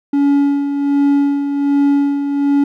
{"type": "tone with tremolo", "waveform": "triangle", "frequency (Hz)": 282.8, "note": "C#4", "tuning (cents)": 35, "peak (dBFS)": -7, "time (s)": [0.13, 2.64], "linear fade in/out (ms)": 5, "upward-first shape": "sine", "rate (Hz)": 1.3, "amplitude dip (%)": 55, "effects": []}